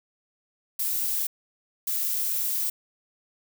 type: noise bursts at uneven times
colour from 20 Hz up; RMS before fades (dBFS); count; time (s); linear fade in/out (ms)
violet; -27; 2; 0.79-1.27 / 1.87-2.7; 5
effects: none

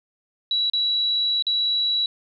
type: tone with dropouts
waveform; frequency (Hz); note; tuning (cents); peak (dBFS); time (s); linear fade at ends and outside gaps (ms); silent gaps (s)
sine; 3914; B7; -16; -19; 0.51-2.06; 2; 0.699-0.734 / 1.424-1.467
effects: none

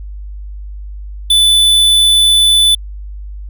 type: tone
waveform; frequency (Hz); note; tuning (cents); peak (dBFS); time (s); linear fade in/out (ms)
square; 3492; A7; -14; -7; 1.3-2.75; 5
effects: added 50 Hz sine -24 dBFS peak until 3.49 s

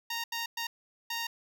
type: tone bursts at uneven times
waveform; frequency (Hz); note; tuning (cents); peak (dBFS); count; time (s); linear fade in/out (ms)
10% pulse; 928; A#5; -8; -24; 4; 0.1-0.24 / 0.32-0.46 / 0.57-0.67 / 1.1-1.27; 5
effects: none

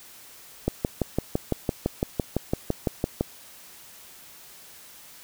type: click train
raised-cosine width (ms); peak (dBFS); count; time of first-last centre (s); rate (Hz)
2; -9; 16; 0.68-3.21; 5.93
effects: white hiss -48 dBFS RMS until 5.23 s

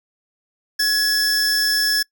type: tone pair together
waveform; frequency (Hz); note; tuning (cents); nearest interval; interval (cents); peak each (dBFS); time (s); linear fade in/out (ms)
45% pulse; 1680 / 5312; G#6 / E8; +19 / +12; octave + minor sixth; 1993; -19; 0.79-2.03; 10
effects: noise-tail reverb RT60 0.1 s tail -24 dB re dry

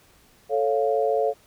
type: chord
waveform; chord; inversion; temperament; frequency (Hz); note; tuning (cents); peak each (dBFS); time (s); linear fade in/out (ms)
sine; A augmented; none; equal; 440 / 554.4 / 698.5; A4 / C#5 / E#5; 0 / 0 / 0; -23 / -24 / -25; 0.49-1.34; 50
effects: pink hiss -57 dBFS RMS until 1.46 s

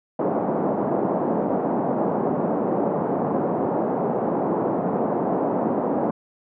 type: band-pass noise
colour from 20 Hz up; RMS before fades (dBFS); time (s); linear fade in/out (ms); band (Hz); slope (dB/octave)
pink; -23; 0.19-6.11; 5; 190 to 870; 24
effects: none

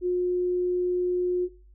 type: tone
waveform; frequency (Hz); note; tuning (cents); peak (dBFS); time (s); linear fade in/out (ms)
sine; 359.1; F4; +48; -22; 0.01-1.49; 50
effects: noise-tail reverb RT60 0.4 s tail -20 dB re dry + added 50 Hz sine -50 dBFS peak until 1.74 s

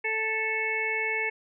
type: harmonic tone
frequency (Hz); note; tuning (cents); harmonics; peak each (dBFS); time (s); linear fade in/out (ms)
440; A4; 0; 1 / 2 / 4 / 5 / 6; -34 / -37 / -33 / -28 / -36; 0.04-1.3; 10
effects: none

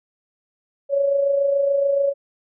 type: tone with amplitude modulation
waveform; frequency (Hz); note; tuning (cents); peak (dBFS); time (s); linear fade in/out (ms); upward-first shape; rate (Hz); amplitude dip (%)
sine; 559; C#5; +14; -14; 0.89-2.14; 50; sine; 27; 45
effects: none

